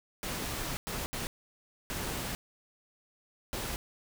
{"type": "noise bursts at uneven times", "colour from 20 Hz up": "pink", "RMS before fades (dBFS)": -36, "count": 5, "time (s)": [[0.23, 0.77], [0.87, 1.06], [1.13, 1.27], [1.9, 2.35], [3.53, 3.76]], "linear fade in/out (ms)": 0, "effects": []}